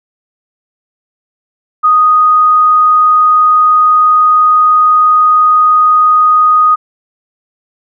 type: tone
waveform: sine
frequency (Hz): 1243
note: D#6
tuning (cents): -2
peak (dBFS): -4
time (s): 1.83-6.76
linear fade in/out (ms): 20
effects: none